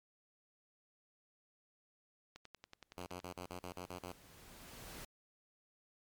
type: click train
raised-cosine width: 0.2 ms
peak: -34 dBFS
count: 10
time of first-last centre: 2.36-3.201 s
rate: 10.7 Hz
type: noise with exponential growth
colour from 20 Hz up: pink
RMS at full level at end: -48 dBFS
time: 2.56-5.05 s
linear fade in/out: 5 ms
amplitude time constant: 540 ms
type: tone bursts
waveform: 5% pulse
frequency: 90 Hz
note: F#2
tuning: 47 cents flat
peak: -33 dBFS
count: 9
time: 2.97-4.123 s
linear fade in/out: 10 ms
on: 97 ms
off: 35 ms
effects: MP3 96 kbps